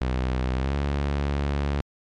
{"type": "tone with pitch glide", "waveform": "sawtooth", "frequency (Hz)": [63.6, 70.98], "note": ["C2", "C#2"], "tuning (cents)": [-48, 42], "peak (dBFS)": -19, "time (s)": [0.01, 1.81], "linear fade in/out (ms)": 0, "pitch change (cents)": 190, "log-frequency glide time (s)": [0.56, 0.75], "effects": ["low-pass 4000 Hz 12 dB/octave", "MP3 96 kbps"]}